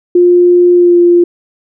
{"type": "tone with pitch glide", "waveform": "sine", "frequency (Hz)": [353.5, 348.2], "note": ["F4", "F4"], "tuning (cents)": [21, -5], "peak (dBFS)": -3, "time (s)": [0.15, 1.24], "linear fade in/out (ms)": 5, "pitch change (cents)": -26, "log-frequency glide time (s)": [0.74, 0.98], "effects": []}